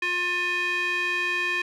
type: tone with band-pass filter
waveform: square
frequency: 355.5 Hz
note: F4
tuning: 31 cents sharp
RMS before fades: -26 dBFS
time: 0.02-1.62 s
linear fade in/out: 5 ms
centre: 2200 Hz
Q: 7.3
effects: none